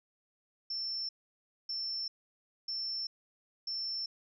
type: tone bursts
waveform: sine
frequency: 5370 Hz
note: E8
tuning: 31 cents sharp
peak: -34 dBFS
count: 4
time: 0.7-4.06 s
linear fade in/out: 5 ms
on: 390 ms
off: 600 ms
effects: none